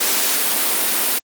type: high-pass noise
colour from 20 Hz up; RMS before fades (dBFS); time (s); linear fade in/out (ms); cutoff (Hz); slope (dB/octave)
white; -18; 0-1.19; 10; 200; 48
effects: Opus 48 kbps